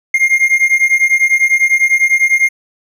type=beating tone pair; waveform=triangle; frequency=2117 / 2127 Hz; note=C7 / C7; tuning=+20 / +28 cents; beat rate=10 Hz; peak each=-10 dBFS; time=0.14-2.49 s; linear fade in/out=5 ms; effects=none